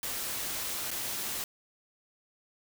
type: noise with dropouts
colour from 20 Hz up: white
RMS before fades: -35 dBFS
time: 0.03-1.44 s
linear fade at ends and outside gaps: 1 ms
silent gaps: 0.906-0.913 s
effects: none